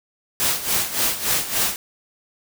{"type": "noise with tremolo", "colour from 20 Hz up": "white", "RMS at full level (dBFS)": -19, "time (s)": [0.4, 1.76], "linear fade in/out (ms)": 0, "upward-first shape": "sine", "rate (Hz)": 3.5, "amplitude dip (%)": 75, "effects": []}